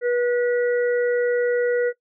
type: harmonic tone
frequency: 485.3 Hz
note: B4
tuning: 30 cents flat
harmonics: 1 / 3 / 4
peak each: -18 / -31 / -33 dBFS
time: 0.01-1.93 s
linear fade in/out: 50 ms
effects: noise-tail reverb RT60 0.1 s tail -18 dB re dry